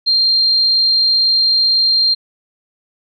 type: tone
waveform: sine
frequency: 4186 Hz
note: C8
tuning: in tune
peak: -10 dBFS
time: 0.06-2.15 s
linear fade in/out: 20 ms
effects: none